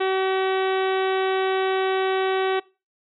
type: harmonic tone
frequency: 380.3 Hz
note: F#4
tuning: 48 cents sharp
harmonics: 1 / 2 / 3 / 4 / 5 / 6 / 7 / 8 / 9 / 10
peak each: -21 / -27 / -31 / -33 / -35 / -37 / -38 / -39 / -40 / -41 dBFS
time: 0-2.6 s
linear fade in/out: 10 ms
effects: noise-tail reverb RT60 0.3 s tail -22 dB re dry